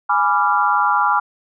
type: chord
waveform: sine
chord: G# diminished seventh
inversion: none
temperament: equal with one note detuned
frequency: 830.6 / 987.8 / 1174.7 / 1382.5 Hz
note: G#5 / B5 / D6 / F6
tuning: 0 / 0 / 0 / -18 cents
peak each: -19 dBFS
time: 0.09-1.2 s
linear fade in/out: 10 ms
effects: none